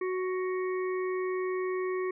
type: harmonic tone with a mistuned harmonic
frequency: 370 Hz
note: F#4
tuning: in tune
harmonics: 1 / 3 / 5 / 6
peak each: -29 / -39 / -43 / -45 dBFS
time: 0.01-2.11 s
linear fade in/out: 5 ms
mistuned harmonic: 5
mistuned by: +16 cents
effects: none